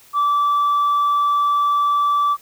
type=tone; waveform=sine; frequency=1160 Hz; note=D6; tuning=22 cents flat; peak=-12 dBFS; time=0.13-2.37 s; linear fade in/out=50 ms; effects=tanh soft clip ceiling -13 dBFS + white hiss -49 dBFS RMS until 2.41 s